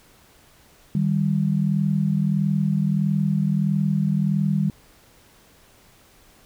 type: tone pair together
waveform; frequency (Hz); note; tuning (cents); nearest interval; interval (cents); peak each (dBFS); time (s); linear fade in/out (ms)
sine; 154.45 / 196; D#3 / G3; -12 / 0; major third; 412; -21; 0.95-4.7; 2
effects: pink hiss -54 dBFS RMS until 6.45 s